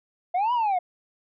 sine linear two-way sweep, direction up then down, 687 to 999 to 695 Hz, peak -18 dBFS, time 0.34-0.79 s, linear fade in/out 10 ms, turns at 0.53 s, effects tanh soft clip ceiling -20 dBFS

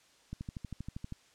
click train, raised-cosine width 5 ms, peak -27 dBFS, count 11, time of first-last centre 0.33-1.124 s, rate 12.6 Hz, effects white hiss -64 dBFS RMS until 1.34 s + low-pass 7000 Hz 12 dB/octave

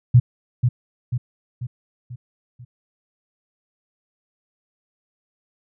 sine tone with echo, 122.4 Hz, B2, 15 cents flat, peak -7 dBFS, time 0.14-0.2 s, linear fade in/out 10 ms, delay 490 ms, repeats 5, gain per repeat -6 dB, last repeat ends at 2.65 s, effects none

